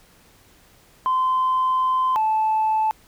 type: tone pair in turn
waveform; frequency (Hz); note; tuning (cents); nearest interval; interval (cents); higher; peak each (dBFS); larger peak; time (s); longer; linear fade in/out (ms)
sine; 1032 / 872.3; C6 / A5; -24 / -15; minor third; 291; first; -16; neither; 1.06-2.16 / 2.16-2.91; first; 0
effects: tanh soft clip ceiling -14 dBFS + pink hiss -54 dBFS RMS until 3.07 s